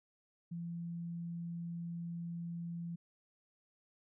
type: tone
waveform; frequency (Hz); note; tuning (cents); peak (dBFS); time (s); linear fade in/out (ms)
sine; 170; F3; -46; -39; 0.51-2.96; 10
effects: none